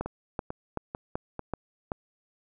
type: two click trains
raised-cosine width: 1 ms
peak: -20 / -16 dBFS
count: 4 / 6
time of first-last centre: 0.06-1.393 / 0.01-1.918 s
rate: 2.25 / 2.62 Hz
effects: none